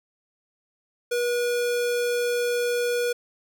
square tone, 483.1 Hz, B4, 38 cents flat, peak -23 dBFS, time 1.11-3.13 s, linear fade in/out 10 ms, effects none

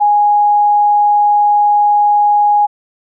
sine tone, 828 Hz, G#5, 5 cents flat, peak -7 dBFS, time 0-2.67 s, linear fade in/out 20 ms, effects none

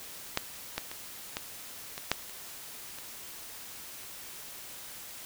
clicks, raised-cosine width 0.2 ms, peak -9 / -13 / -22 / -15 / -21 / -7 / -30 / -25 dBFS, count 8, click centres 0.374 / 0.78 / 0.915 / 1.369 / 1.979 / 2.116 / 2.296 / 2.986 s, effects white hiss -45 dBFS RMS until 5.25 s

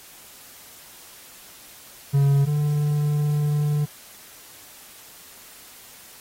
triangle tone pair in turn, 140 / 147.76 Hz, C#3 / D3, +18 / +11 cents, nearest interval minor second, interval 93 cents, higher second, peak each -13 / -17 dBFS, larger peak first, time 2.13-2.46 / 2.46-3.86 s, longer second, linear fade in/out 20 ms, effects white hiss -46 dBFS RMS until 6.2 s + AAC 48 kbps

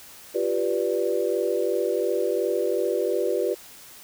sine chord, G dominant seventh, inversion third, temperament equal, 349.2 / 392 / 493.9 / 587.3 Hz, F4 / G4 / B4 / D5, 0 / 0 / 0 / 0 cents, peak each -28 / -26 / -26 / -29 dBFS, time 0.34-3.55 s, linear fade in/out 20 ms, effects white hiss -46 dBFS RMS until 4.03 s

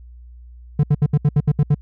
triangle tone bursts, 146.83 Hz, D3, in tune, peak -9 dBFS, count 9, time 0.79-1.746 s, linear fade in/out 5 ms, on 44 ms, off 70 ms, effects added 60 Hz sine -38 dBFS peak until 1.81 s

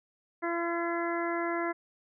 harmonic tone, 340 Hz, F4, 46 cents flat, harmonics 1 / 2 / 3 / 4 / 5 / 6, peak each -32 / -35 / -37 / -38 / -39 / -40 dBFS, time 0.42-1.73 s, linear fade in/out 20 ms, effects none

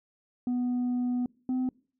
sine tone pair in turn, 246.9 / 255.7 Hz, B3 / C4, 0 / -40 cents, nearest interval minor second, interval 60 cents, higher second, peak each -23 dBFS, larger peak neither, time 0.47-1.26 / 1.49-1.69 s, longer first, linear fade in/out 2 ms, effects noise-tail reverb RT60 0.5 s tail -26 dB re dry + tanh soft clip ceiling -25 dBFS

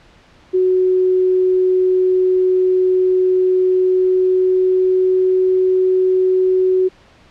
sine tone with pitch glide, 370 to 372.1 Hz, F#4 to F#4, 0 to +10 cents, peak -11 dBFS, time 0.53-6.89 s, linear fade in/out 20 ms, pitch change +10 cents, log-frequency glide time 3.73-5.32 s, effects pink hiss -48 dBFS RMS until 7.3 s + low-pass 4000 Hz 12 dB/octave

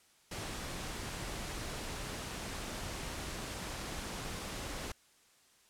pink noise, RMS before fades -41 dBFS, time 0.31-4.92 s, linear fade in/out 5 ms, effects white hiss -66 dBFS RMS until 5.69 s + low-pass 10000 Hz 12 dB/octave

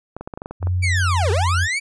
clicks, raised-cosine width 1 ms, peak -17 dBFS, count 10, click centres 0.166 / 0.21 / 0.275 / 0.338 / 0.375 / 0.419 / 0.459 / 0.51 / 0.628 / 0.671 s
sine tone with pitch glide, 90.4 to 88.59 Hz, F#2 to F2, -40 to +25 cents, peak -17 dBFS, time 0.6-1.68 s, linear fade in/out 50 ms, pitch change -35 cents, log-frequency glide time 1.08-1.51 s
40% pulse linear two-way sweep, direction down then up, 2349 to 377.2 to 2349 Hz, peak -19 dBFS, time 0.82-1.8 s, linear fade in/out 20 ms, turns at 1.31 s
effects resampled to 22050 Hz

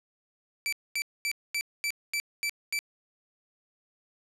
sawtooth tone bursts, 2324 Hz, D7, 19 cents flat, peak -24 dBFS, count 8, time 0.66-2.79 s, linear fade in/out 0 ms, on 65 ms, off 230 ms, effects low-pass 12000 Hz 12 dB/octave

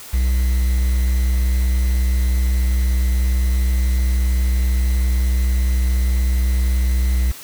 triangle tone with quantisation, 62.4 Hz, B1, 19 cents sharp, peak -12 dBFS, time 0.13-7.32 s, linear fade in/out 10 ms, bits 6, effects white hiss -37 dBFS RMS until 7.43 s

